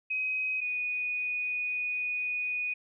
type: tone pair in turn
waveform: sine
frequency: 2525 / 2476 Hz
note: D#7 / D#7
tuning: +25 / -9 cents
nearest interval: unison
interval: 34 cents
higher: first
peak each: -28 / -29 dBFS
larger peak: first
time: 0.1-0.61 / 0.61-2.74 s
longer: second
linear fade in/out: 10 ms
effects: none